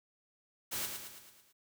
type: noise with echo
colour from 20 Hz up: white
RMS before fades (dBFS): -37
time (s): 0.71-0.87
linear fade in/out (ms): 20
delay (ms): 110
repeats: 6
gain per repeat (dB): -5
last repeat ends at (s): 1.53
effects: none

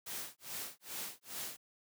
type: noise with tremolo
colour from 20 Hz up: white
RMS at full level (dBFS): -41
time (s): 0.06-1.57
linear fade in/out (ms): 10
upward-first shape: sine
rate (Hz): 2.4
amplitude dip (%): 100
effects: high-pass 100 Hz 12 dB/octave

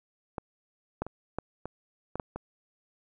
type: clicks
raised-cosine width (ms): 1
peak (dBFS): -19 / -16 / -25 / -17 / -22 / -20 / -17 / -22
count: 8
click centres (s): 0.382 / 1.02 / 1.066 / 1.386 / 1.656 / 2.156 / 2.198 / 2.36
effects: none

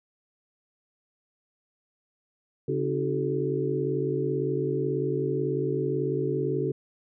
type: tone cluster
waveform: sine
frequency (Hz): 140.8 / 280.3 / 325.6 / 376.8 / 434.9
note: C#3 / C#4 / E4 / F#4 / A4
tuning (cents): +27 / +19 / -21 / +32 / -20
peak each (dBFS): -30 / -34 / -35 / -29 / -30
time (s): 2.68-6.72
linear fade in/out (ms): 5
effects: none

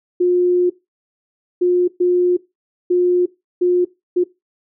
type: tone bursts at uneven times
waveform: sine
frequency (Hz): 357.1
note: F4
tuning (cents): +39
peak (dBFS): -11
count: 6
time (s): 0.2-0.7 / 1.61-1.88 / 2-2.37 / 2.9-3.26 / 3.61-3.85 / 4.16-4.24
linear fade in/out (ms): 10
effects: noise-tail reverb RT60 0.2 s tail -18 dB re dry

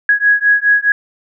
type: beating tone pair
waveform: sine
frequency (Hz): 1661.2 / 1666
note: G#6 / G#6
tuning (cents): 0 / +5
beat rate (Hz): 4.8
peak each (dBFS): -12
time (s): 0.09-0.92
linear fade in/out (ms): 2
effects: none

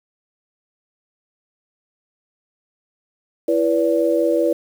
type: tone cluster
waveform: sine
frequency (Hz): 333.9 / 489.7 / 575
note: E4 / B4 / D5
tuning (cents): +22 / -15 / -37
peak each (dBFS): -19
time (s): 3.48-4.53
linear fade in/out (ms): 5
effects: 7-bit

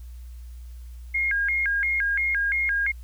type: tone with vibrato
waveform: sine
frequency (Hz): 1864.7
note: A#6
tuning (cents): 0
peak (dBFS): -21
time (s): 1.14-2.92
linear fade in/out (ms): 10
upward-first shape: square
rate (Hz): 2.9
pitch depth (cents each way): 240
effects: added 60 Hz sine -37 dBFS peak until 3.03 s + white hiss -60 dBFS RMS until 3.03 s

